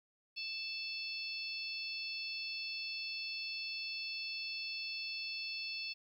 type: harmonic tone with a mistuned harmonic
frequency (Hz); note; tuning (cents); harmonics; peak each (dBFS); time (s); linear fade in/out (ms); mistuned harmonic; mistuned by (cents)
880; A5; 0; 3 / 4 / 5 / 6; -42 / -53 / -43 / -47; 0.36-5.94; 20; 4; -30
effects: 12-bit